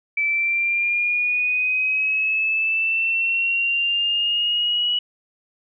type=linear sweep; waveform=sine; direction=up; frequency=2311 to 2934 Hz; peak=-18 dBFS; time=0.17-4.99 s; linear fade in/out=5 ms; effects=none